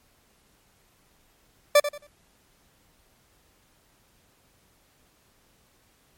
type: tone with echo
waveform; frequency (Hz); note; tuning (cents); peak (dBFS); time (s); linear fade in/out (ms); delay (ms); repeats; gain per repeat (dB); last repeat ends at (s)
40% pulse; 585; D5; -7; -12; 1.75-1.8; 5; 90; 3; -12; 2.07
effects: pink hiss -63 dBFS RMS until 6.17 s + MP3 64 kbps